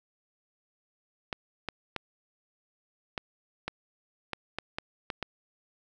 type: clicks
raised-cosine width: 0.3 ms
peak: -16 dBFS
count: 10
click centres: 1.328 / 1.687 / 1.963 / 3.178 / 3.68 / 4.333 / 4.586 / 4.785 / 5.102 / 5.227 s
effects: none